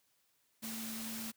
sine tone in noise, 223.8 Hz, A3, 30 cents sharp, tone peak -43 dBFS, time 0.62-1.32 s, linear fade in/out 20 ms, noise white, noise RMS -44 dBFS, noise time 0.62-1.32 s, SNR -2 dB, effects white hiss -75 dBFS RMS until 1.36 s + high-pass 60 Hz 12 dB/octave

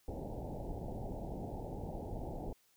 pink low-pass noise, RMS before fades -42 dBFS, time 0.08-2.53 s, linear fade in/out 2 ms, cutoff 870 Hz, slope 96 dB/octave, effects white hiss -71 dBFS RMS until 2.76 s

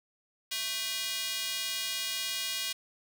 square tone with high-pass filter, 220.8 Hz, A3, 6 cents sharp, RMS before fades -34 dBFS, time 0.51-2.73 s, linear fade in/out 10 ms, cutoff 3200 Hz, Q 1.4, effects none

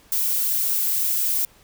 violet noise, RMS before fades -22 dBFS, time 0.12-1.45 s, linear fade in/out 2 ms, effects pink hiss -54 dBFS RMS until 1.63 s

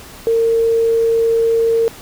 sine tone, 457 Hz, A#4, 34 cents flat, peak -11 dBFS, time 0.27-1.88 s, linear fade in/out 0 ms, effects pink hiss -37 dBFS RMS until 2.01 s

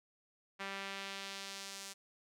sawtooth tone with band-pass filter sweep, 196 Hz, G3, in tune, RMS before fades -45 dBFS, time 0.59-1.94 s, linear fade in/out 20 ms, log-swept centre 2000 to 7000 Hz, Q 1, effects none

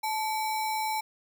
sine tone with sample-and-hold, 871 Hz, A5, 18 cents flat, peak -27 dBFS, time 0.03-1.01 s, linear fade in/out 10 ms, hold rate 3150 Hz, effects none

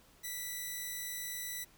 5% pulse tone, 1972 Hz, B6, 3 cents flat, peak -28 dBFS, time 0.23-1.65 s, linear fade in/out 20 ms, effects pink hiss -63 dBFS RMS until 1.77 s

